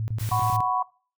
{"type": "tone bursts", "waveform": "sine", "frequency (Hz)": 109.7, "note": "A2", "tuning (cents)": -5, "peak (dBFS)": -25, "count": 6, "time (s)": [0, 0.605], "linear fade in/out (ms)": 0, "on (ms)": 80, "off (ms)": 25}
{"type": "noise", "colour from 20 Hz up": "white", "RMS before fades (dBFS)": -39, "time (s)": [0.19, 0.57], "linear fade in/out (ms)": 10}
{"type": "chord", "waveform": "sine", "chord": "F# suspended fourth", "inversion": "none", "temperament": "equal with one note detuned", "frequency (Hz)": [740, 993.5, 1108.7], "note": ["F#5", "B5", "C#6"], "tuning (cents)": [0, 10, 0], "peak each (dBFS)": -26, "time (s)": [0.31, 0.83], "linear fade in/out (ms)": 10}
{"effects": ["noise-tail reverb RT60 0.4 s tail -21 dB re dry"]}